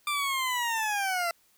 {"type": "linear sweep", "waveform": "20% pulse", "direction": "down", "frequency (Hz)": [1190, 670], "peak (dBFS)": -22, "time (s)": [0.07, 1.31], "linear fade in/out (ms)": 2, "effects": ["white hiss -65 dBFS RMS until 1.57 s"]}